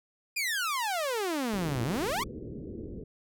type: exponential two-way sweep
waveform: sawtooth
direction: down then up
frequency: 2489 to 112.2 to 1204 Hz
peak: -25 dBFS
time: 0.36-2.24 s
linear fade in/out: 10 ms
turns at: 1.83 s
type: low-pass noise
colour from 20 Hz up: white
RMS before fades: -40 dBFS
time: 1.53-3.04 s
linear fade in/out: 5 ms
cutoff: 440 Hz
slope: 48 dB/octave
type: clicks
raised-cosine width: 3 ms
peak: -28 dBFS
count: 2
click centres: 1.689 / 1.894 s
effects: none